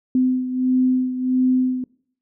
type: beating tone pair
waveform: sine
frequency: 255.3 / 256.8 Hz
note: C4 / C4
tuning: -42 / -32 cents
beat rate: 1.5 Hz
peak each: -17 / -23 dBFS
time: 0.15-1.84 s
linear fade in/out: 2 ms
effects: noise-tail reverb RT60 0.6 s tail -23 dB re dry